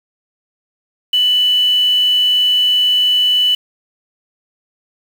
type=tone with quantisation; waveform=sine; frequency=2979 Hz; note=F#7; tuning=11 cents sharp; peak=-10 dBFS; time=1.13-3.55 s; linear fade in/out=5 ms; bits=5; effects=none